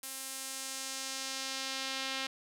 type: tone with band-pass filter sweep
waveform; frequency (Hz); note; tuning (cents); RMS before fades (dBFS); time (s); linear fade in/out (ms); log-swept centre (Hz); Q
sawtooth; 266.5; C4; +32; -39; 0.03-2.27; 5; 11000 to 3400; 1.1
effects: none